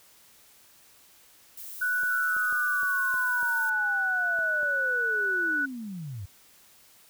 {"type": "noise", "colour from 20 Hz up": "violet", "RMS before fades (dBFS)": -41, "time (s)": [1.57, 3.7], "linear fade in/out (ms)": 5}
{"type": "tone", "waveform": "sine", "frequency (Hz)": 1480, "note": "F#6", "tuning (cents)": 0, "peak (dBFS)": -24, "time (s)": [1.81, 5.66], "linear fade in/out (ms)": 10}
{"type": "clicks", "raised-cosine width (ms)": 1, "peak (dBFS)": -32, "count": 8, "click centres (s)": [2.034, 2.366, 2.526, 2.832, 3.142, 3.43, 4.389, 4.631]}
{"type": "linear sweep", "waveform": "sine", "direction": "down", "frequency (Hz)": [1371, 87], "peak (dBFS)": -34, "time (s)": [2.1, 6.26], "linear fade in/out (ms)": 10}
{"effects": ["white hiss -57 dBFS RMS until 7.09 s"]}